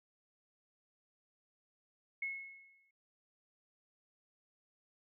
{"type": "tone with exponential decay", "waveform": "sine", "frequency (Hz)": 2181, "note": "C#7", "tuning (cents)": -29, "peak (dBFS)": -34, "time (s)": [2.22, 2.91], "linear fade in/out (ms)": 5, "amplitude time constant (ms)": 150, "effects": []}